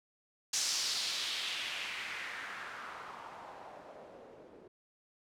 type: noise with low-pass filter sweep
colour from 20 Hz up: blue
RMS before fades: -40 dBFS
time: 0.53-4.68 s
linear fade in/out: 5 ms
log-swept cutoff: 6100 to 390 Hz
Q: 2.2
effects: none